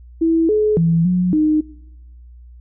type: tone with pitch steps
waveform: sine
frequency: 327.7 / 425.7 / 166 / 180.7 / 307.3 Hz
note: E4 / G#4 / E3 / F#3 / D#4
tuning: -10 / +43 / +12 / -41 / -21 cents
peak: -12 dBFS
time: 0.21-1.61 s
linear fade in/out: 10 ms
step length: 280 ms
effects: noise-tail reverb RT60 1.0 s tail -22 dB re dry + added 60 Hz sine -38 dBFS peak until 2.6 s